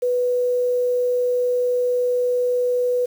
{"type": "tone with quantisation", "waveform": "sine", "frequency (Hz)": 493.9, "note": "B4", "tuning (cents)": 0, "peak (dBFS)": -17, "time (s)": [0.02, 3.06], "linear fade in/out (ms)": 10, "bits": 7, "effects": []}